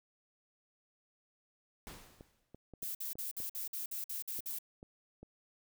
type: noise with exponential decay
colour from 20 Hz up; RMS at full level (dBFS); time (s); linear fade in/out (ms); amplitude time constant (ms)
pink; -47; 1.87-2.56; 0; 150
type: clicks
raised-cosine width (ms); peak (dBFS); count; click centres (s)
2; -37; 9; 2.209 / 2.546 / 2.737 / 2.829 / 3.155 / 3.402 / 4.391 / 4.829 / 5.23
type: noise bursts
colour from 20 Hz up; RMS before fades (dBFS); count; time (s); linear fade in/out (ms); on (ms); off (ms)
violet; -40; 10; 2.82-4.588; 5; 130; 52
effects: none